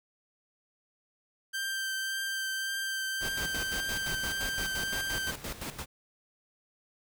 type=tone with vibrato; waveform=sawtooth; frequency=1568 Hz; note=G6; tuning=in tune; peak=-28 dBFS; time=1.53-5.32 s; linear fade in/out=20 ms; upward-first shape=triangle; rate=1.8 Hz; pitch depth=15 cents each way
type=noise with tremolo; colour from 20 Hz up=pink; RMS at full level=-37 dBFS; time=3.2-5.86 s; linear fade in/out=50 ms; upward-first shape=square; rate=5.8 Hz; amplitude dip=70%
effects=none